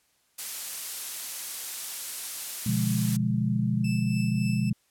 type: noise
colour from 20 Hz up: blue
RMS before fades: -32 dBFS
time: 0.38-3.17 s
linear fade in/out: 10 ms
type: chord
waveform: sine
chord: B diminished seventh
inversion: none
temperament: equal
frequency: 123.47 / 146.83 / 174.61 / 207.7 Hz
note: B2 / D3 / F3 / Ab3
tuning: 0 / 0 / 0 / 0 cents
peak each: -27 / -33 / -30 / -27 dBFS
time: 2.66-4.73 s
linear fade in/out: 5 ms
type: tone with tremolo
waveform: sawtooth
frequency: 2637 Hz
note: E7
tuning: in tune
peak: -32 dBFS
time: 3.84-4.7 s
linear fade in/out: 5 ms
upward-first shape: triangle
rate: 3.5 Hz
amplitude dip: 55%
effects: white hiss -68 dBFS RMS until 4.9 s + low-pass 12000 Hz 12 dB/octave